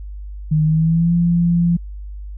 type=tone with pitch glide; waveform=sine; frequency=154.7 to 171.65 Hz; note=D#3 to F3; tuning=-10 to -30 cents; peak=-12 dBFS; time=0.51-1.77 s; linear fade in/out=10 ms; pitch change=+180 cents; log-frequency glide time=0.64-1.13 s; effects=added 50 Hz sine -28 dBFS peak until 2.37 s